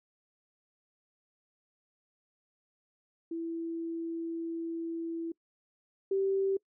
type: tone pair in turn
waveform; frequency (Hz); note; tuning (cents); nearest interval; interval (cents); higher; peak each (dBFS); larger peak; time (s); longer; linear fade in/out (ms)
sine; 331.5 / 388.6; E4 / G4; +10 / -15; minor third; 275; second; -33 / -26; second; 3.31-5.32 / 6.11-6.57; first; 5
effects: noise-tail reverb RT60 0.1 s tail -24 dB re dry